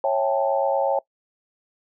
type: chord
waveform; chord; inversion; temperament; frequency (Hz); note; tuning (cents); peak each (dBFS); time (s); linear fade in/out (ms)
sine; A dominant seventh; first; just; 550 / 660 / 792 / 880; C#5 / E5 / G5 / A5; -14 / +2 / +18 / 0; -21 / -26 / -25 / -27; 0.04-0.99; 2
effects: noise-tail reverb RT60 0.1 s tail -22 dB re dry